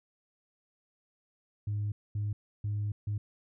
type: tone bursts at uneven times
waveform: sine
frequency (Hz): 103.83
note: G#2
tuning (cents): 0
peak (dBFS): -28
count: 4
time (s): 1.67-1.92 / 2.15-2.33 / 2.64-2.92 / 3.07-3.18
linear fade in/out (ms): 5
effects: tanh soft clip ceiling -27 dBFS